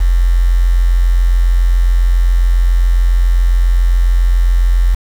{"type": "tone with quantisation", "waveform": "sine", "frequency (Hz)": 43.65, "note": "F1", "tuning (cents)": 0, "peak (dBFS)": -7, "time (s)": [0, 4.95], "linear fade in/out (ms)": 10, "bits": 5, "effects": []}